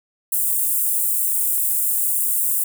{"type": "high-pass noise", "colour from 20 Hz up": "white", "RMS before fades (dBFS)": -20, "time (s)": [0.32, 2.64], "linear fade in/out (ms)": 5, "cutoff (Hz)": 8100, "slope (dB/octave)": 48, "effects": []}